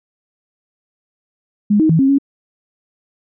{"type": "tone with pitch steps", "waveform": "sine", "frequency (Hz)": [206.9, 315, 161.5, 269.7, 277.4], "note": ["G#3", "D#4", "E3", "C#4", "C#4"], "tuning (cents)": [-6, 21, -35, -47, 1], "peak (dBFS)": -9, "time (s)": [1.7, 2.185], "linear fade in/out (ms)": 10, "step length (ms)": 97, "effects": []}